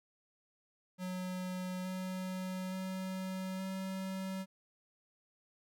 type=tone with pitch steps; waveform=square; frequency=183.6 / 185.73 / 187.89 / 190.07 Hz; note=F#3 / F#3 / F#3 / F#3; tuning=-13 / +7 / +27 / +47 cents; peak=-38 dBFS; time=0.98-4.46 s; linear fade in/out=50 ms; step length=870 ms; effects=none